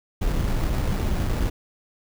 brown noise with sample-and-hold, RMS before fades -23 dBFS, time 0.21-1.5 s, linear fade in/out 10 ms, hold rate 3150 Hz, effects none

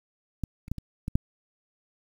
clicks, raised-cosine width 5 ms, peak -17 / -30 / -16 / -24 / -18 / -9 dBFS, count 6, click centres 0.437 / 0.681 / 0.716 / 0.783 / 1.081 / 1.155 s, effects 8-bit

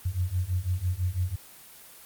sine beating tone pair, 87.5 / 93.5 Hz, F2 / F#2, +4 / +19 cents, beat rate 6 Hz, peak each -29 / -28 dBFS, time 0.05-1.36 s, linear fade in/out 10 ms, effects white hiss -49 dBFS RMS until 2.05 s + Opus 24 kbps

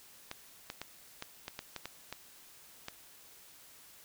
clicks, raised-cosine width 0.2 ms, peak -22 dBFS, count 10, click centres 0.314 / 0.701 / 0.816 / 1.224 / 1.481 / 1.591 / 1.763 / 1.856 / 2.126 / 2.884 s, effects white hiss -57 dBFS RMS until 4.04 s

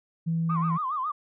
sine tone, 164.81 Hz, E3, in tune, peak -23 dBFS, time 0.26-0.78 s, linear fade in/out 20 ms
sine tone with vibrato, 1127 Hz, C#6, 28 cents sharp, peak -26 dBFS, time 0.49-1.12 s, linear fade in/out 10 ms, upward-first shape sine, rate 7.2 Hz, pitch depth 180 cents each way
effects tanh soft clip ceiling -17 dBFS

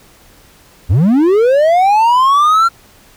triangle linear sweep, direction up, 73.1 to 1382 Hz, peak -5 dBFS, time 0.89-2.69 s, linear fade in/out 20 ms, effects pink hiss -45 dBFS RMS until 3.16 s

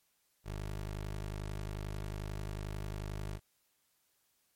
20% pulse tone, 51.2 Hz, G#1, 24 cents flat, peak -33 dBFS, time 0.44-3.4 s, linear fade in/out 50 ms, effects white hiss -75 dBFS RMS until 4.55 s + MP3 64 kbps

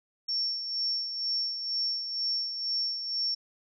sine tone with tremolo, 5460 Hz, F8, 40 cents flat, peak -26 dBFS, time 0.28-3.35 s, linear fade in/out 10 ms, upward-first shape sine, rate 2.1 Hz, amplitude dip 55%, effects none

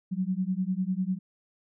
sine beating tone pair, 181.5 / 191.5 Hz, F#3 / G3, -33 / -40 cents, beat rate 10 Hz, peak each -29 dBFS, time 0.11-1.19 s, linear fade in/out 20 ms, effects none

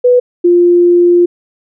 sine tone pair in turn, 493.9 / 349.9 Hz, B4 / F4, 0 / +3 cents, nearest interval tritone, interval 597 cents, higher first, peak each -4 dBFS, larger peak neither, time 0.04-0.2 / 0.44-1.26 s, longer second, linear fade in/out 10 ms, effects none

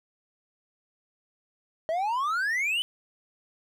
triangle exponential sweep, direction up, 624 to 3079 Hz, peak -23 dBFS, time 1.89-2.82 s, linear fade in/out 0 ms, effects none

